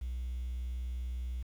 triangle tone, 61.7 Hz, B1, 1 cent flat, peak -31 dBFS, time 0.01-1.43 s, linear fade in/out 10 ms, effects tanh soft clip ceiling -31 dBFS + 10-bit

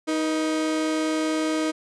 35% pulse tone pair together, 313 / 481.8 Hz, D#4 / B4, +10 / -43 cents, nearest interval perfect fifth, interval 747 cents, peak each -21 / -30 dBFS, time 0.07-1.72 s, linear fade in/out 20 ms, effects resampled to 22050 Hz

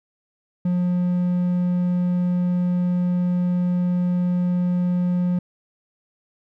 triangle tone, 178.3 Hz, F3, 36 cents sharp, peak -16 dBFS, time 0.65-5.39 s, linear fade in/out 5 ms, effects none

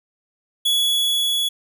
45% pulse tone with level ramp, 3383 Hz, G#7, 31 cents sharp, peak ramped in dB -16 to -19 dBFS, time 0.65-1.49 s, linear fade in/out 10 ms, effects none

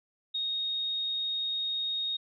sine tone, 3729 Hz, A#7, in tune, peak -29 dBFS, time 0.34-2.17 s, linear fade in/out 10 ms, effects none

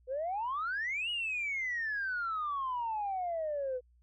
sine exponential two-way sweep, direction up then down, 492.1 to 2926 to 492.1 Hz, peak -31 dBFS, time 0.07-3.81 s, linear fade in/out 50 ms, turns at 1.1 s, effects tanh soft clip ceiling -28 dBFS + added 60 Hz sine -62 dBFS peak until 4.02 s

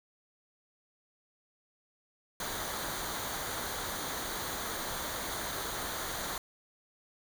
pink noise with comb filter, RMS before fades -37 dBFS, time 2.4-6.38 s, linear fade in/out 2 ms, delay 0.38 ms, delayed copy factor -0.6, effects none

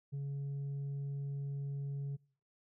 triangle tone with tanh clipping, 140.1 Hz, C#3, 19 cents sharp, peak -37 dBFS, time 0.12-2.17 s, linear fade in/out 20 ms, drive 7 dB, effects noise-tail reverb RT60 0.6 s tail -26 dB re dry

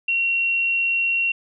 sine tone, 2738 Hz, F7, 35 cents flat, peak -18 dBFS, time 0.08-1.32 s, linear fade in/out 5 ms, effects none

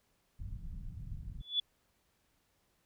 pink low-pass noise, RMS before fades -43 dBFS, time 0.39-1.42 s, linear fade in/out 10 ms, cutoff 150 Hz, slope 24 dB/octave
sine tone with exponential growth, 3440 Hz, A7, 40 cents flat, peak -25 dBFS, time 1.4-1.6 s, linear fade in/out 5 ms, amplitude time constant 42 ms
effects pink hiss -75 dBFS RMS until 2.85 s

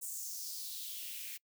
blue noise with high-pass filter sweep, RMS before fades -43 dBFS, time 0.01-1.38 s, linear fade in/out 20 ms, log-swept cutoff 8000 to 2100 Hz, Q 3, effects noise-tail reverb RT60 0.1 s tail -26 dB re dry

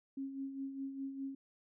sine tone with tremolo, 271.6 Hz, C#4, 35 cents flat, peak -37 dBFS, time 0.17-1.35 s, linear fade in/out 5 ms, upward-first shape sine, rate 4.9 Hz, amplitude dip 55%, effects none

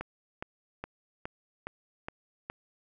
click train, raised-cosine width 0.5 ms, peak -21 dBFS, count 7, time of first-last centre 0.01-2.5 s, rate 2.41 Hz, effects none

